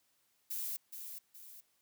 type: noise with echo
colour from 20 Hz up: violet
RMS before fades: -39 dBFS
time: 0.5-0.77 s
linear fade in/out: 10 ms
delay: 420 ms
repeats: 2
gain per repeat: -7 dB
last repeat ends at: 1.61 s
effects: white hiss -75 dBFS RMS until 1.81 s + high-pass 60 Hz 12 dB/octave